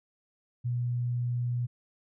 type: tone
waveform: sine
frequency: 121.7 Hz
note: B2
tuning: 25 cents flat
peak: -27 dBFS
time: 0.64-1.67 s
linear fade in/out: 20 ms
effects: none